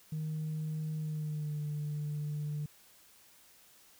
sine tone with pitch glide, 155.56 to 148.71 Hz, D#3 to D3, 0 to +22 cents, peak -32 dBFS, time 0.12-2.66 s, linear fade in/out 5 ms, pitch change -78 cents, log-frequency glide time 0.97-1.61 s, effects tanh soft clip ceiling -31 dBFS + white hiss -61 dBFS RMS until 3.99 s

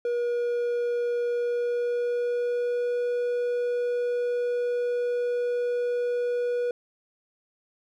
triangle tone with pitch glide, 479.7 to 485.6 Hz, A#4 to B4, +50 to -29 cents, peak -22 dBFS, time 0.05-6.71 s, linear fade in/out 2 ms, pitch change +21 cents, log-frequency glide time 1.26-2.98 s, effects none

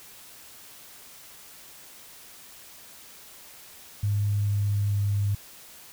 sine tone with pitch steps, 102.7 / 102.05 / 101.4 Hz, G#2 / G#2 / G#2, -19 / -30 / -41 cents, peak -22 dBFS, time 4.03-5.35 s, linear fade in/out 5 ms, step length 440 ms, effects white hiss -48 dBFS RMS until 5.92 s

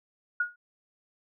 sine tone with exponential decay, 1444 Hz, F#6, 43 cents flat, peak -21 dBFS, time 0.4-0.56 s, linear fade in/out 5 ms, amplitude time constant 34 ms, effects none

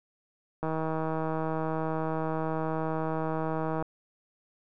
click train, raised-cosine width 1 ms, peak -18 dBFS, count 509, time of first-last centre 0.63-3.825 s, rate 159 Hz, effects none

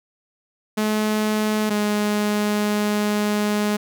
sawtooth tone pair in turn, 214.1 / 208.7 Hz, A3 / G#3, -47 / +9 cents, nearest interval unison, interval 44 cents, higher first, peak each -15 dBFS, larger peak neither, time 0.77-1.7 / 1.7-3.77 s, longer second, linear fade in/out 10 ms, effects none

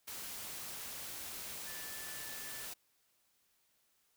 sine tone in noise, 1753 Hz, A6, 7 cents flat, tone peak -52 dBFS, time 1.66-2.66 s, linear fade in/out 10 ms, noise white, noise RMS -45 dBFS, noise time 0.07-2.74 s, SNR -10 dB, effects white hiss -75 dBFS RMS until 4.16 s

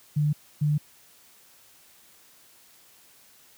sine tone pair in turn, 148.9 / 148.9 Hz, D3 / D3, +24 / +24 cents, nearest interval unison, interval 0 cents, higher neither, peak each -20 dBFS, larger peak neither, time 0.16-0.33 / 0.61-0.78 s, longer neither, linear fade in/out 10 ms, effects white hiss -56 dBFS RMS until 3.57 s + high-pass 60 Hz 12 dB/octave

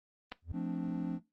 clicks, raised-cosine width 0.3 ms, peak -26 dBFS, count 2, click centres 0.319 / 0.323 s
triangle tone with exponential growth, 83.2 Hz, E2, 17 cents sharp, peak -30 dBFS, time 0.42-0.52 s, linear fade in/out 5 ms, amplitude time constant 20 ms
triangle chord, D minor seventh, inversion first, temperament equal, 174.61 / 220 / 261.6 / 293.7 Hz, F3 / A3 / C4 / D4, 0 / 0 / 0 / 0 cents, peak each -35 / -40 / -37 / -37 dBFS, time 0.52-1.2 s, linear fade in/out 50 ms
effects noise-tail reverb RT60 0.2 s tail -17 dB re dry + Opus 32 kbps

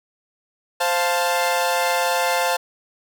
sawtooth chord, F major, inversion second, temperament equal, 523.3 / 698.5 / 880 Hz, C5 / F5 / A5, 0 / 0 / 0 cents, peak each -19 dBFS, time 0.8-2.57 s, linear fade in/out 10 ms, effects none

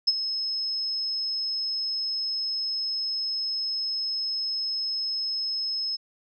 sine tone with ADSR envelope, 5180 Hz, E8, 31 cents flat, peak -15 dBFS, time 0.07-5.97 s, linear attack 12 ms, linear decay 35 ms, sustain -11 dB, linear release 20 ms, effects none

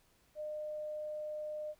sine tone, 607 Hz, D#5, 43 cents flat, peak -38 dBFS, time 0.35-1.75 s, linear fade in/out 50 ms, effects pink hiss -70 dBFS RMS until 1.79 s

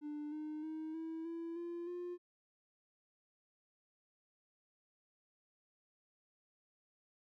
triangle tone with pitch steps, 297.1 / 305.8 / 314.8 / 324 / 333.5 / 343.3 / 353.3 Hz, D4 / D#4 / D#4 / E4 / E4 / F4 / F4, +20 / -30 / +20 / -30 / +20 / -30 / +20 cents, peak -38 dBFS, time 0.01-2.18 s, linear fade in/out 50 ms, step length 310 ms, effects tanh soft clip ceiling -35 dBFS

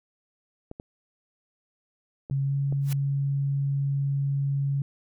clicks, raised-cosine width 2 ms, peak -24 dBFS, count 4, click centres 0.714 / 0.799 / 2.299 / 2.725 s
sine tone with pitch glide, 137.4 to 139.32 Hz, C#3 to C#3, -15 to +9 cents, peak -23 dBFS, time 2.31-4.82 s, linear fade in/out 2 ms, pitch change +24 cents, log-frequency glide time 2.43-2.54 s
white noise with exponential growth, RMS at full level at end -33 dBFS, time 2.81-2.93 s, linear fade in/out 2 ms, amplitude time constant 25 ms
effects none

